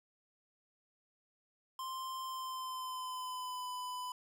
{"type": "tone with pitch glide", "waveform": "square", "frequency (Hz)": [1046.5, 1000.4], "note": ["C6", "B5"], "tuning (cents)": [0, 22], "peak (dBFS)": -40, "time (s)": [1.79, 4.12], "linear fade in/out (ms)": 2, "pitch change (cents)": -78, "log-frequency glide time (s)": [2.23, 3.68], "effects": []}